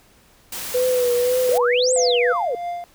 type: noise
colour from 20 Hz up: white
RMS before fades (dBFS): -30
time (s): 0.52-1.58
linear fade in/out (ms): 5
type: tone with vibrato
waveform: sine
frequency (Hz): 496.1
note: B4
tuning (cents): +8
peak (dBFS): -16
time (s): 0.74-2.33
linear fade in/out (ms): 10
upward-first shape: triangle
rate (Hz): 1.9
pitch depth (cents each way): 49
type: exponential two-way sweep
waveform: sine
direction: up then down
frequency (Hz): 447.7 to 8580 to 447.7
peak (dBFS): -20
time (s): 1.49-2.55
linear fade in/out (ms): 2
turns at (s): 1.94
type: tone with tremolo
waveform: triangle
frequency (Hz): 698.5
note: F5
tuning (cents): 0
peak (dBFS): -21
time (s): 1.96-2.84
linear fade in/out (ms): 0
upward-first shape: triangle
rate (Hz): 3.1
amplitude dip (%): 65
effects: pink hiss -54 dBFS RMS until 2.94 s